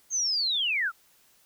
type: linear sweep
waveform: sine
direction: down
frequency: 6490 to 1244.5 Hz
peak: -24 dBFS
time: 0.1-0.92 s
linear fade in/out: 50 ms
effects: white hiss -62 dBFS RMS until 1.45 s

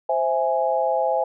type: chord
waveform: sine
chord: C augmented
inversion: none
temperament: equal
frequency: 523.3 / 659.3 / 830.6 Hz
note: C5 / E5 / G#5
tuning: 0 / 0 / 0 cents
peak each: -23 dBFS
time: 0.09-1.24 s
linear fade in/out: 5 ms
effects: none

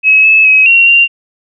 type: tone with pitch steps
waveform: sine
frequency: 2565 / 2600 / 2549 / 2742 / 2771 Hz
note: E7 / E7 / D#7 / F7 / F7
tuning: -48 / -24 / +41 / -32 / -14 cents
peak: -3 dBFS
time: 0.03-1.08 s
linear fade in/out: 50 ms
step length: 210 ms
effects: none

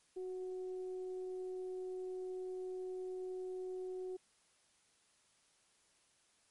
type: tone with frequency modulation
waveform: sine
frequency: 370 Hz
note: F#4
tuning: in tune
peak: -40 dBFS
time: 0.16-4.17 s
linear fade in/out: 10 ms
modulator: 365 Hz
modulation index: 0.22
effects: white hiss -72 dBFS RMS until 6.5 s + MP3 48 kbps

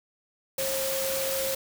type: tone in noise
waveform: sine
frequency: 536 Hz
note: C5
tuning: 42 cents sharp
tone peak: -29 dBFS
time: 0.58-1.55 s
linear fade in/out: 5 ms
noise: white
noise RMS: -31 dBFS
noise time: 0.58-1.55 s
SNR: -1 dB
effects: none

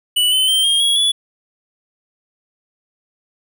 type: tone with pitch steps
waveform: square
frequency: 2960 / 3047 / 3136 / 3228 / 3322 / 3420 Hz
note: F#7 / G7 / G7 / G#7 / G#7 / A7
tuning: 0 / -50 / 0 / -50 / 0 / -50 cents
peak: -13 dBFS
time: 0.16-1.12 s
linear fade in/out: 10 ms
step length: 160 ms
effects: none

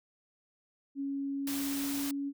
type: tone with pitch glide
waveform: sine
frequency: 277.2 to 280.3 Hz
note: C#4 to C#4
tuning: 0 to +19 cents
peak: -32 dBFS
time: 0.95-2.33 s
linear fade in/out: 50 ms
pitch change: +19 cents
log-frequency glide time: 1.36-2.08 s
type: noise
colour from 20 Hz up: white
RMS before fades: -39 dBFS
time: 1.47-2.11 s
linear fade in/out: 2 ms
effects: none

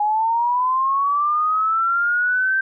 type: linear sweep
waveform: sine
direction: up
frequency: 827 to 1568 Hz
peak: -16 dBFS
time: 0-2.61 s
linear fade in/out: 5 ms
effects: none

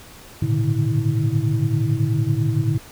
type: tone cluster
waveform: sine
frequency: 107.6 / 118.2 / 144.7 / 152.1 / 325 Hz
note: A2 / A#2 / D3 / D#3 / E4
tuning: -38 / +24 / -25 / -39 / -24 cents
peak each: -23 / -21 / -23 / -26 / -28 dBFS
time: 0.42-2.78 s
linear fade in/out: 5 ms
effects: pink hiss -43 dBFS RMS until 2.91 s

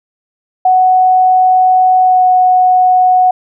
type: tone with pitch glide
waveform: sine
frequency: 742 to 736.4 Hz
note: F#5 to F#5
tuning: +5 to -8 cents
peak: -5 dBFS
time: 0.65-3.31 s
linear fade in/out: 5 ms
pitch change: -13 cents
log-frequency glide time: 2.01-2.24 s
effects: none

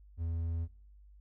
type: tone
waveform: triangle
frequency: 83 Hz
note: E2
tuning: 12 cents sharp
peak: -30 dBFS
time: 0.17-0.68 s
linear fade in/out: 50 ms
effects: noise-tail reverb RT60 0.8 s tail -26 dB re dry + added 50 Hz sine -54 dBFS peak until 1.2 s

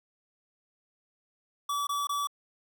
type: tone bursts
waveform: square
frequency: 1149 Hz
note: D6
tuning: 38 cents flat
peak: -29 dBFS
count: 3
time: 1.69-2.272 s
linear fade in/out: 5 ms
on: 180 ms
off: 21 ms
effects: none

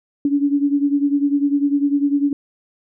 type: beating tone pair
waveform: sine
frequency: 282.7 / 292.7 Hz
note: C#4 / D4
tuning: +34 / -6 cents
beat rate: 10 Hz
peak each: -16 / -20 dBFS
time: 0.25-2.33 s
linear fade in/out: 2 ms
effects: none

